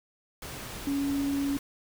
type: tone in noise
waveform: sine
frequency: 280 Hz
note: C#4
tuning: 18 cents sharp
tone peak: -26 dBFS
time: 0.87-1.57 s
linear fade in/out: 2 ms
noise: pink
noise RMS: -40 dBFS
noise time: 0.42-1.59 s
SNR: +11 dB
effects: none